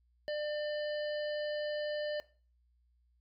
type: harmonic tone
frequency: 598 Hz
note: D5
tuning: 31 cents sharp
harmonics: 1 / 3 / 5 / 7 / 8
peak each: -34 / -44 / -48 / -51 / -52 dBFS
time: 0.28-2.2 s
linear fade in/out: 0 ms
effects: noise-tail reverb RT60 0.4 s tail -19 dB re dry + added 60 Hz sine -68 dBFS peak until 3.2 s